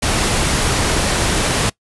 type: low-pass noise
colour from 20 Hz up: pink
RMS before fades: -17 dBFS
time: 0.02-1.7 s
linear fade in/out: 10 ms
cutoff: 11000 Hz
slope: 96 dB/octave
effects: noise-tail reverb RT60 0.1 s tail -22 dB re dry